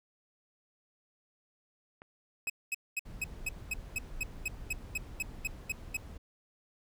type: clicks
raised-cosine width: 0.5 ms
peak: -34 dBFS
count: 2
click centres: 2.019 / 2.471 s
type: tone bursts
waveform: 45% pulse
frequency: 2553 Hz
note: D#7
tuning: 44 cents sharp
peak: -31 dBFS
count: 15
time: 2.47-5.97 s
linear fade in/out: 5 ms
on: 28 ms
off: 220 ms
type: noise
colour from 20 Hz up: brown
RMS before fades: -45 dBFS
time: 3.05-6.18 s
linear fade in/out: 10 ms
effects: none